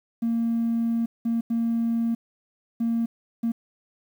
triangle tone bursts at uneven times, 230.7 Hz, A#3, 18 cents flat, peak -18 dBFS, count 5, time 0.22-1.06 / 1.25-1.41 / 1.5-2.15 / 2.8-3.06 / 3.43-3.52 s, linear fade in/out 10 ms, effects tanh soft clip ceiling -18 dBFS + 9-bit

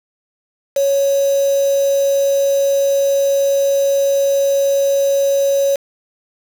sine tone with quantisation, 554.4 Hz, C#5, in tune, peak -12 dBFS, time 0.76-5.76 s, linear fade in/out 5 ms, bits 4, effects none

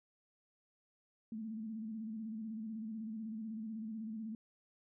sine tone with vibrato, 220 Hz, A3, in tune, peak -40 dBFS, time 1.32-4.35 s, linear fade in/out 2 ms, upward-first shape square, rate 16 Hz, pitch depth 51 cents each way, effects none

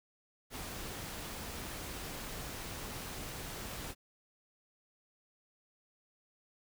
pink noise, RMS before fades -43 dBFS, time 0.5-3.95 s, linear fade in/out 50 ms, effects none

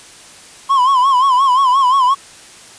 triangle tone with vibrato, 1046.5 Hz, C6, in tune, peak -7 dBFS, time 0.69-2.15 s, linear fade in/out 20 ms, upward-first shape sine, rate 5.7 Hz, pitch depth 110 cents each way, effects white hiss -39 dBFS RMS until 2.78 s + resampled to 22050 Hz

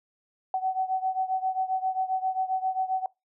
sine beating tone pair, 752 / 759.5 Hz, F#5 / F#5, +28 / +45 cents, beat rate 7.5 Hz, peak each -27 / -30 dBFS, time 0.54-3.06 s, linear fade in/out 2 ms, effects noise-tail reverb RT60 0.2 s tail -23 dB re dry

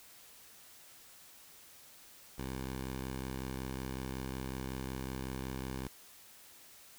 10% pulse tone, 65.41 Hz, C2, in tune, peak -30 dBFS, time 2.38-5.88 s, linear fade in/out 5 ms, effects white hiss -57 dBFS RMS until 6.98 s

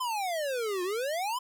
square exponential two-way sweep, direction down then up, 1046.5 to 350 to 1046.5 Hz, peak -30 dBFS, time 0-1.39 s, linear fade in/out 10 ms, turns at 0.83 s, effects none

